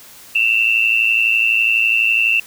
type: tone pair together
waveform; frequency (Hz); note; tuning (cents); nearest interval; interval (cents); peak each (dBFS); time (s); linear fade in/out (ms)
sine; 2637 / 2749; E7 / F7; 0 / -28; minor second; 72; -15; 0.35-2.4; 5
effects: white hiss -41 dBFS RMS until 2.46 s